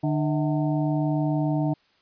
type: harmonic tone with a mistuned harmonic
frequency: 150 Hz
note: D3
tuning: 37 cents sharp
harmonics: 1 / 2 / 4 / 5 / 6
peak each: -24 / -25 / -32 / -35 / -38 dBFS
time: 0.03-1.74 s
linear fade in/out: 10 ms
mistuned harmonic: 4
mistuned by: +120 cents
effects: white hiss -63 dBFS RMS until 2.01 s + resampled to 11025 Hz